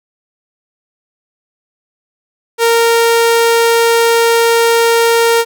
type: tone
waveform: sawtooth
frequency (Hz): 462.9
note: A#4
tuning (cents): -12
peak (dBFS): -4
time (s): 2.58-5.45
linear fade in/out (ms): 50
effects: none